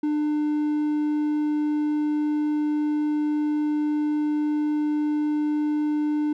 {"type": "tone", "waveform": "triangle", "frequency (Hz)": 299.7, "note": "D4", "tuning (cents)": 35, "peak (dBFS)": -19, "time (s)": [0.03, 6.33], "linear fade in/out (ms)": 5, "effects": []}